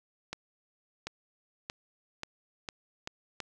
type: accelerating click train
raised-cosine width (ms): 0.2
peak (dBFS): -19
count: 7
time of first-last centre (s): 0.33-3.403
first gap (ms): 740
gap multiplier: 0.85
effects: none